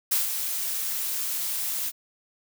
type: noise with ADSR envelope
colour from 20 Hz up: blue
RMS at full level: -22 dBFS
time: 0.11-1.92 s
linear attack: 10 ms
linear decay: 150 ms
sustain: -7 dB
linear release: 40 ms
effects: none